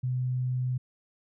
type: tone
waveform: sine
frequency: 126.7 Hz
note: B2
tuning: 45 cents sharp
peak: -26 dBFS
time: 0.03-0.78 s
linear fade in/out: 10 ms
effects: none